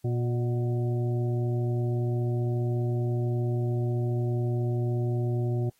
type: harmonic tone with a mistuned harmonic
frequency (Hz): 120.2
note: B2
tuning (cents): -46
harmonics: 1 / 2 / 3 / 5 / 6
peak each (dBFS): -25 / -38 / -33 / -42 / -44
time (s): 0.04-5.7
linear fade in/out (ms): 10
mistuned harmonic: 6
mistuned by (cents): +45
effects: white hiss -68 dBFS RMS until 5.79 s + AAC 48 kbps